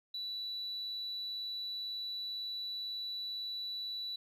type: tone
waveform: sine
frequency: 3951 Hz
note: B7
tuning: in tune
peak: -36 dBFS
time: 0.14-4.16 s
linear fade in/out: 5 ms
effects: tanh soft clip ceiling -34 dBFS + 12-bit